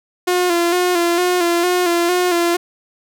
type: tone with vibrato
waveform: sawtooth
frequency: 351.3 Hz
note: F4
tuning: 10 cents sharp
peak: -10 dBFS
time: 0.27-2.57 s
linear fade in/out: 10 ms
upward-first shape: square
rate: 2.2 Hz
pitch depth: 41 cents each way
effects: none